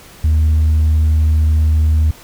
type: tone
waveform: sine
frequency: 77.78 Hz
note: D#2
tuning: in tune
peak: -7 dBFS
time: 0.24-2.11 s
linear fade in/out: 5 ms
effects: tanh soft clip ceiling -8 dBFS + pink hiss -40 dBFS RMS until 2.23 s